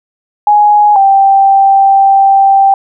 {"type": "tone pair in turn", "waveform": "sine", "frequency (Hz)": [833, 783.8], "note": ["G#5", "G5"], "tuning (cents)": [5, 0], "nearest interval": "minor second", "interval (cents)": 105, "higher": "first", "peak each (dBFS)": -3, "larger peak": "neither", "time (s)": [[0.47, 0.96], [0.96, 2.74]], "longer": "second", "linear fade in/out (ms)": 2, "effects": []}